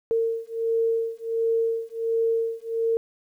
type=beating tone pair; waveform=sine; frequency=454.9 / 456.3 Hz; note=A#4 / A#4; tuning=-42 / -37 cents; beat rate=1.4 Hz; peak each=-25 dBFS; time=0.11-2.97 s; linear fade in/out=0 ms; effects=10-bit